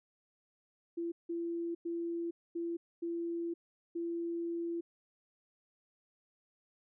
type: tone bursts at uneven times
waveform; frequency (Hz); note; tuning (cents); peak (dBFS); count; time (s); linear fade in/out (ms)
sine; 338.6; E4; +46; -34; 6; 0.97-1.12 / 1.29-1.75 / 1.85-2.31 / 2.55-2.77 / 3.02-3.54 / 3.95-4.81; 10
effects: none